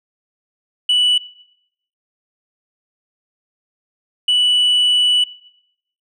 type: tone bursts at uneven times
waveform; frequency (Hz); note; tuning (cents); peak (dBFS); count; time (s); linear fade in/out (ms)
sine; 2960; F#7; 0; -9; 2; 0.89-1.18 / 4.28-5.24; 5
effects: noise-tail reverb RT60 0.8 s tail -21 dB re dry + tanh soft clip ceiling -10 dBFS